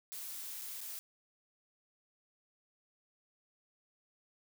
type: noise with dropouts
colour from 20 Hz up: blue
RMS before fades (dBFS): -44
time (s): 0.12-0.99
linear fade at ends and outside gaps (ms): 0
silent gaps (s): 0.613-0.617 / 0.806-0.813
effects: none